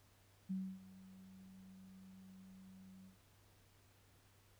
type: tone with ADSR envelope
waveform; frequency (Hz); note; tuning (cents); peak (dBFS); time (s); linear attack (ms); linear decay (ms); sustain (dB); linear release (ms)
sine; 189.3; F#3; +40; -37; 0.49-3.17; 19; 280; -19; 120
effects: added 98 Hz sine -70 dBFS peak until 4.59 s + pink hiss -71 dBFS RMS until 4.59 s